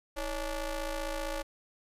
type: ring-modulated tone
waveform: sawtooth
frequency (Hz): 293.7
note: D4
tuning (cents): 0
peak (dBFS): -26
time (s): 0.16-1.43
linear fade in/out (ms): 20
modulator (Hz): 266
effects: resampled to 32000 Hz + 11-bit